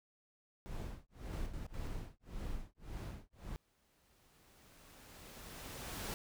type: noise with tremolo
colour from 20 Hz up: brown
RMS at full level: -41 dBFS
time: 0.66-3.56 s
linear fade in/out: 0 ms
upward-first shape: sine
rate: 1.8 Hz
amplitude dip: 100%
type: noise bursts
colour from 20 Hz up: brown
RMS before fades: -43 dBFS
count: 3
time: 1.33-1.87 s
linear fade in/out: 0 ms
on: 130 ms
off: 75 ms
type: noise with exponential growth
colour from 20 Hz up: pink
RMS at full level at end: -42 dBFS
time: 3.33-6.14 s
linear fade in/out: 1 ms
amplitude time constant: 610 ms
effects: none